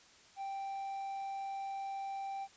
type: tone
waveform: triangle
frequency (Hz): 784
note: G5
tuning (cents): 0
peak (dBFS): -36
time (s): 0.36-2.48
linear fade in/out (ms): 50
effects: white hiss -61 dBFS RMS until 2.56 s + resampled to 16000 Hz

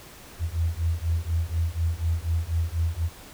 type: beating tone pair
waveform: sine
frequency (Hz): 81 / 85.1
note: E2 / F2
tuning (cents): -30 / -44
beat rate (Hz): 4.1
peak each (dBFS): -26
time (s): 0.39-3.1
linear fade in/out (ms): 50
effects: pink hiss -46 dBFS RMS until 3.33 s

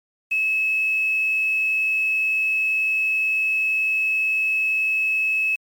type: tone with quantisation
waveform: sine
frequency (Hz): 2589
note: E7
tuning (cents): -32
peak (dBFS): -18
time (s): 0.31-5.56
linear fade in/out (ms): 10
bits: 7
effects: MP3 96 kbps

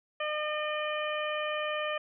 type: harmonic tone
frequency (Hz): 606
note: D#5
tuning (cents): -46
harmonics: 1 / 2 / 3 / 4 / 5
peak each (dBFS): -33 / -36 / -38 / -39 / -40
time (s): 0.2-1.98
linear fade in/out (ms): 5
effects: none

